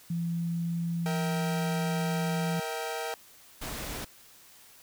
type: tone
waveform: sine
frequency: 169.1 Hz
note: E3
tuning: 44 cents sharp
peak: -28 dBFS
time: 0.1-2.6 s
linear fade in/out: 5 ms
type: chord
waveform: sawtooth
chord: E diminished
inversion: second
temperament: equal with one note detuned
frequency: 466.2 / 644.9 / 784 Hz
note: Bb4 / E5 / G5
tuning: 0 / -38 / 0 cents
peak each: -32 / -34 / -33 dBFS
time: 1.06-3.14 s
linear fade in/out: 0 ms
type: noise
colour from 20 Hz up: pink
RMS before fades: -37 dBFS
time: 3.61-4.05 s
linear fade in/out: 10 ms
effects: white hiss -55 dBFS RMS until 4.82 s